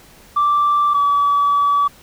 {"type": "tone pair in turn", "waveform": "sine", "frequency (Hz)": [1170, 1145.3], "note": ["D6", "D6"], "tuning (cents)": [-7, -44], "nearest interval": "unison", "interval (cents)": 37, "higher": "first", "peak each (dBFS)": -11, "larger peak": "neither", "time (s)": [[0.36, 0.94], [0.94, 1.88]], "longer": "second", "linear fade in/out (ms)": 10, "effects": ["tanh soft clip ceiling -9 dBFS", "pink hiss -46 dBFS RMS until 2.02 s"]}